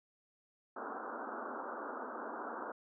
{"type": "band-pass noise", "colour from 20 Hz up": "white", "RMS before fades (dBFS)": -43, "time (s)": [0.76, 2.72], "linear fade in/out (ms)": 5, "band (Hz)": [220, 1500], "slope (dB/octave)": 96, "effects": []}